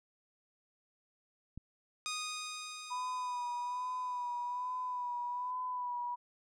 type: click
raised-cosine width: 5 ms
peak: -32 dBFS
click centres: 1.576 s
type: tone with exponential decay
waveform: 10% pulse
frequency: 1239 Hz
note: D#6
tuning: 8 cents flat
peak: -27 dBFS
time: 2.06-5.51 s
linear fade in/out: 0 ms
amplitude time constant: 750 ms
type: tone with vibrato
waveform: sine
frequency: 987.8 Hz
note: B5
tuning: in tune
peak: -35 dBFS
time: 2.9-6.16 s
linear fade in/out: 20 ms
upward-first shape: sine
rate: 1.2 Hz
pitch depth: 35 cents each way
effects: low-pass 11000 Hz 12 dB/octave